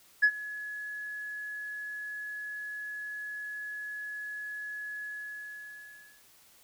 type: tone with ADSR envelope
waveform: sine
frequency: 1694 Hz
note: G#6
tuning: 34 cents sharp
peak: -15 dBFS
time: 0.22-6.23 s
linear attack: 19 ms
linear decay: 65 ms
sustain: -21 dB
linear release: 1200 ms
effects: tanh soft clip ceiling -16 dBFS + white hiss -60 dBFS RMS until 6.63 s